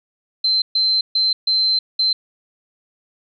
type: tone bursts at uneven times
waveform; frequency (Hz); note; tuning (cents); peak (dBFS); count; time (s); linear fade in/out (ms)
sine; 4100; C8; -36; -14; 5; 0.44-0.62 / 0.75-1.01 / 1.15-1.33 / 1.47-1.79 / 1.99-2.13; 5
effects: none